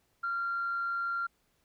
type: tone with amplitude modulation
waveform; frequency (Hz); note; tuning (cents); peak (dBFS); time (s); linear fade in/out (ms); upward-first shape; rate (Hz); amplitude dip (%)
sine; 1383; F6; -17; -28; 0.23-1.27; 10; sine; 196; 25
effects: tanh soft clip ceiling -25 dBFS + pink hiss -73 dBFS RMS until 1.64 s